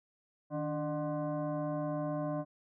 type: tone with frequency modulation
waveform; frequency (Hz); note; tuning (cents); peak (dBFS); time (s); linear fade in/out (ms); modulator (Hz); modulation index
sine; 155.56; D#3; 0; -32; 0.5-2.45; 50; 447; 1.5
effects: none